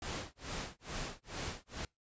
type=noise with tremolo; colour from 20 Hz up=pink; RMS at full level=-39 dBFS; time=0.02-1.85 s; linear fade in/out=2 ms; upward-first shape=sine; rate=2.3 Hz; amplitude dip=100%; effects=noise-tail reverb RT60 0.2 s tail -26 dB re dry + resampled to 16000 Hz